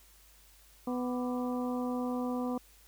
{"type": "harmonic tone with a mistuned harmonic", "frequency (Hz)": 248.7, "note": "B3", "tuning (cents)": 12, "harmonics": [1, 2, 3, 4, 5], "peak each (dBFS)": [-32, -38, -42, -44, -46], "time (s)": [0.87, 2.58], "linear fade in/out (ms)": 5, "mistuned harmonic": 5, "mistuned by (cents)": -88, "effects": ["added 50 Hz sine -61 dBFS peak until 2.87 s", "white hiss -61 dBFS RMS until 2.87 s"]}